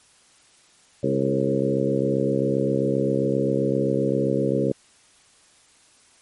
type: harmonic tone with a mistuned harmonic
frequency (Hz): 67.6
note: C#2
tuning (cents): -43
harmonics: 2 / 3 / 4 / 5 / 6 / 7 / 8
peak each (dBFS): -27 / -27 / -27 / -27 / -27 / -27 / -27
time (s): 1.03-4.72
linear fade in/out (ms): 5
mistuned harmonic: 7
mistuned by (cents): -19
effects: white hiss -56 dBFS RMS until 6.21 s + MP3 48 kbps